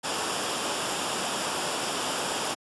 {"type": "noise with comb filter", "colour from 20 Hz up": "pink", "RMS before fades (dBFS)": -29, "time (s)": [0.03, 2.55], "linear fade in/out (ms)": 20, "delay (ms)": 0.48, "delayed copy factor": -0.5, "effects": ["high-pass 200 Hz 12 dB/octave", "resampled to 24000 Hz"]}